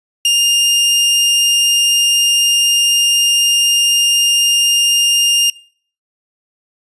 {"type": "tone", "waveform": "sawtooth", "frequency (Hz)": 2813, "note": "F7", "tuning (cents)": 12, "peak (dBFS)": -6, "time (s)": [0.25, 5.5], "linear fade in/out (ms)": 2, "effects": ["noise-tail reverb RT60 0.5 s tail -23 dB re dry", "resampled to 24000 Hz"]}